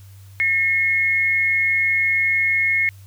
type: tone pair together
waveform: sine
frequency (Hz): 1811 / 2165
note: A6 / C#7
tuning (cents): +49 / -41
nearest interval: minor third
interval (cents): 310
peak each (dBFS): -25 / -16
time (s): 0.4-2.89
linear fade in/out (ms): 0
effects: added 97 Hz sine -40 dBFS peak until 3.06 s + white hiss -54 dBFS RMS until 3.06 s